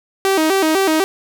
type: tone with vibrato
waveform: sawtooth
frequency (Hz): 349.2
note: F4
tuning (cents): 0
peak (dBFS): -9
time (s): 0.25-1.04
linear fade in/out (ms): 0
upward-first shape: square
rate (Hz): 4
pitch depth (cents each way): 180
effects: none